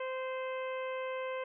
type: harmonic tone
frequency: 519 Hz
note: C5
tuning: 14 cents flat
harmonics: 1 / 2 / 3 / 4 / 5 / 6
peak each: -36 / -42 / -48 / -47 / -49 / -55 dBFS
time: 0-1.44 s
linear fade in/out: 5 ms
effects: none